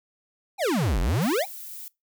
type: exponential two-way sweep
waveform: square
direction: down then up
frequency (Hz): 859 to 39.78 to 859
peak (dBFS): -22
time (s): 0.58-1.46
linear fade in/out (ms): 50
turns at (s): 1
type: noise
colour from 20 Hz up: violet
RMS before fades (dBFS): -39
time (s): 1.22-1.88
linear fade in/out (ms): 0
effects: noise-tail reverb RT60 0.2 s tail -22 dB re dry